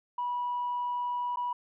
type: tone with dropouts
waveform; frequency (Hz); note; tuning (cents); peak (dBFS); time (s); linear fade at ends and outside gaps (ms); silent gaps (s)
sine; 976; B5; -21; -28; 0.18-1.53; 5; 1.36-1.37
effects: tanh soft clip ceiling -25 dBFS